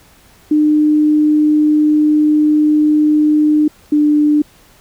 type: tone pair in turn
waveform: sine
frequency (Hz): 302.5 / 298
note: D#4 / D4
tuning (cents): -49 / +25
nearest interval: unison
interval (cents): 26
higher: first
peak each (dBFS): -8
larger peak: neither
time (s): 0.51-3.68 / 3.92-4.42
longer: first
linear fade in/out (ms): 5
effects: pink hiss -47 dBFS RMS until 4.8 s